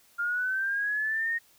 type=linear sweep; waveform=sine; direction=up; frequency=1396.9 to 1864.7 Hz; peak=-26 dBFS; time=0.18-1.39 s; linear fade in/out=20 ms; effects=white hiss -61 dBFS RMS until 1.58 s